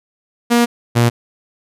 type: tone pair in turn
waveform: sawtooth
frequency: 237.6 / 118.8 Hz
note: A#3 / A#2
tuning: +33 / +33 cents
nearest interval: octave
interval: 1200 cents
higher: first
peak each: -6 dBFS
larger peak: neither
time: 0.5-0.66 / 0.95-1.1 s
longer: first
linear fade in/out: 20 ms
effects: resampled to 32000 Hz